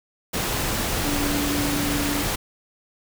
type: tone in noise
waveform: sine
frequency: 288.9 Hz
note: D4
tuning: 28 cents flat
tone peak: -25 dBFS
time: 1.04-2.23 s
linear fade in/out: 10 ms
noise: pink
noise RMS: -25 dBFS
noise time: 0.33-2.36 s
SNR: -3 dB
effects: none